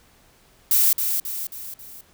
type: noise with echo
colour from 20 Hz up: violet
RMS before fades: -17 dBFS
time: 0.71-0.93 s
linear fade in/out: 2 ms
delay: 270 ms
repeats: 4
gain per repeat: -6 dB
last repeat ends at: 2.01 s
effects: pink hiss -56 dBFS RMS until 2.13 s